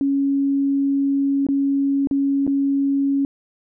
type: tone with dropouts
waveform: sine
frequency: 277.2 Hz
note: C#4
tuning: in tune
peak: -16 dBFS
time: 0.01-3.25 s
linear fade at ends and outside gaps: 1 ms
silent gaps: 1.467-1.487 / 2.072-2.111 / 2.467-2.476 s
effects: none